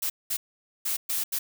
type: noise bursts at uneven times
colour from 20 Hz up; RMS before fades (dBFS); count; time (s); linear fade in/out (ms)
blue; -28; 5; 0.02-0.1 / 0.3-0.37 / 0.85-0.97 / 1.09-1.24 / 1.32-1.39; 10
effects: none

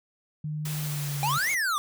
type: tone with pitch glide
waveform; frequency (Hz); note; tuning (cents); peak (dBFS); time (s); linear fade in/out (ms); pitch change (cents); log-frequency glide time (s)
sine; 152.1 to 141.1; D#3 to C#3; -39 to +31; -29; 0.44-1.38; 5; -130; 0.74-1.25
type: noise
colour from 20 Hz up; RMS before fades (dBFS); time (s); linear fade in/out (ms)
white; -37; 0.65-1.55; 5
type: exponential two-way sweep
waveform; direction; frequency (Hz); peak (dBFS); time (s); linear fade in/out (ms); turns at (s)
square; up then down; 784 to 2260 to 1144; -25; 1.23-1.78; 0; 1.51
effects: none

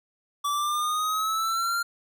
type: exponential sweep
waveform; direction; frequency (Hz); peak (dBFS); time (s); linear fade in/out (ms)
square; up; 1151 to 1396.9; -25; 0.44-1.83; 10
effects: none

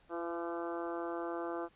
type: harmonic tone with a mistuned harmonic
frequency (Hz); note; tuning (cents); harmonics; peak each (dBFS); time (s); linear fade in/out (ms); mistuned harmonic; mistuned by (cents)
170.1; F3; -45; 2 / 3 / 4 / 5 / 6 / 7 / 8 / 9; -39 / -43 / -43 / -47 / -49 / -46 / -51 / -52; 0.09-1.69; 50; 3; -19
effects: pink hiss -67 dBFS RMS until 1.75 s + resampled to 8000 Hz

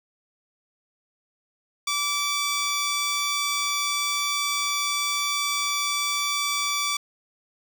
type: tone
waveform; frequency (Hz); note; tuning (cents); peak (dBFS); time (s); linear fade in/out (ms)
10% pulse; 1157; D6; -26; -15; 1.87-6.97; 5
effects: none

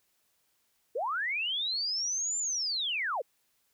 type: linear two-way sweep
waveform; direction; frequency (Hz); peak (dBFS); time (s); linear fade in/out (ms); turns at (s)
sine; up then down; 415.6 to 7280 to 415.6; -29; 0.95-3.22; 10; 2.38
effects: white hiss -73 dBFS RMS until 3.73 s

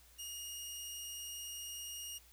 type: tone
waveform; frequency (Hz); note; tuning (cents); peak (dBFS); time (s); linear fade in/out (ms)
15% pulse; 2855; F7; +37; -36; 0.18-2.19; 20
effects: added 60 Hz sine -64 dBFS peak until 2.32 s + white hiss -64 dBFS RMS until 2.32 s

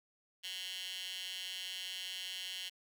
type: tone with high-pass filter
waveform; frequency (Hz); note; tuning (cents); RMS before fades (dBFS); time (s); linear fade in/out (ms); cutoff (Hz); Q
15% pulse; 185; F#3; 0; -43; 0.43-2.7; 20; 3000; 3.6
effects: none

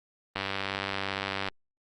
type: click train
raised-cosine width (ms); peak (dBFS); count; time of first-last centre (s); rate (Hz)
0.3; -14; 111; 0.36-1.486; 97.7
effects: Opus 32 kbps

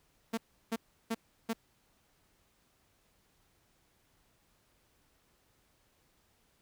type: tone bursts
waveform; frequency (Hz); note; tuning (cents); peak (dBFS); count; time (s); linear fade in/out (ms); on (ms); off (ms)
sawtooth; 226.7; A#3; -48; -27; 4; 0.33-1.534; 10; 46; 340
effects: pink hiss -71 dBFS RMS until 6.61 s

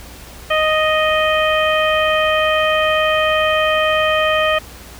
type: harmonic tone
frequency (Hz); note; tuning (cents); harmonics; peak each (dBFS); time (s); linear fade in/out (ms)
622.3; D#5; 0; 1 / 2 / 3 / 4 / 5; -16 / -19 / -21 / -22 / -23; 0.5-4.59; 10
effects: added 60 Hz sine -38 dBFS peak until 4.99 s + pink hiss -38 dBFS RMS until 4.99 s

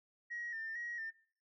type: tone with vibrato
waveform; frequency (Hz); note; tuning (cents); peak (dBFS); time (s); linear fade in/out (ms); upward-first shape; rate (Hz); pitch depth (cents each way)
sine; 1847; A#6; -16; -39; 0.3-1.11; 20; square; 2.2; 47
effects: noise-tail reverb RT60 0.5 s tail -21 dB re dry + tanh soft clip ceiling -35 dBFS

